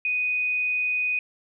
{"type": "tone", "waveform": "sine", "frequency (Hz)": 2489, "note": "D#7", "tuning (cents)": 0, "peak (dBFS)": -22, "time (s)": [0.05, 1.19], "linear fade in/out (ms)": 2, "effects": []}